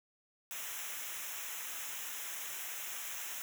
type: noise with comb filter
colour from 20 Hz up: white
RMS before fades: -42 dBFS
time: 0.51-3.42 s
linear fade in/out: 0 ms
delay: 0.22 ms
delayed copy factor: -0.85
effects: none